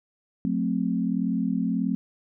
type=chord; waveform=sine; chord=F# diminished; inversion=none; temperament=equal with one note detuned; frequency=181.19 / 220 / 261.6 Hz; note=F#3 / A3 / C4; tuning=-36 / 0 / 0 cents; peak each=-27 dBFS; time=0.45-1.95 s; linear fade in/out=0 ms; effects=none